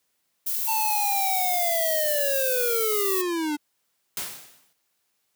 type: noise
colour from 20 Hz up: violet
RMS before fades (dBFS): -27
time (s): 0.46-3.22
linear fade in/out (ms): 10
type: linear sweep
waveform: square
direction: down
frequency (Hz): 898 to 290.4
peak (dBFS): -25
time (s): 0.67-3.57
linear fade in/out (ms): 20
type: noise with exponential decay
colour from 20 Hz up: white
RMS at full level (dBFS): -28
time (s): 4.17-4.73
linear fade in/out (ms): 2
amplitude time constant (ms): 120
effects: white hiss -73 dBFS RMS until 5.35 s + high-pass 100 Hz 12 dB/octave